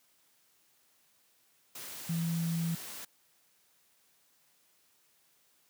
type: tone in noise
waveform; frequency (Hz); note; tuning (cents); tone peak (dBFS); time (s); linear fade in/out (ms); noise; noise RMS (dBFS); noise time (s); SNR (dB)
sine; 166.5; E3; +18; -29; 2.09-2.75; 5; white; -44; 1.75-3.05; +12
effects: white hiss -69 dBFS RMS until 5.69 s + high-pass 100 Hz 12 dB/octave